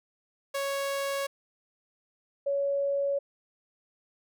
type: tone pair in turn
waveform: sawtooth / sine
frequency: 554.4 / 560.2 Hz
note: C#5 / C#5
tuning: 0 / +18 cents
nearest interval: unison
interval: 18 cents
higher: second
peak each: -25 dBFS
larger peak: neither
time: 0.54-1.27 / 2.46-3.19 s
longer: neither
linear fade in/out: 10 ms
effects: none